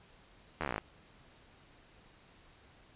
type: slowing click train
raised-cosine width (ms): 0.5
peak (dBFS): -19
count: 12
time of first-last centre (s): 0.61-0.78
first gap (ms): 12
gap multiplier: 1.05
effects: pink hiss -61 dBFS RMS until 2.95 s + resampled to 8000 Hz